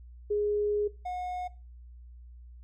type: tone pair in turn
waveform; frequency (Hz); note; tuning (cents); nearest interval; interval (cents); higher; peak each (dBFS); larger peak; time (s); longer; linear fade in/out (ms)
sine / triangle; 415.3 / 725; G#4 / F#5; 0 / -35; minor seventh; 965; second; -25 / -30; first; 0.3-0.88 / 1.05-1.48; first; 10
effects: noise-tail reverb RT60 0.3 s tail -19 dB re dry + added 60 Hz sine -46 dBFS peak until 2.63 s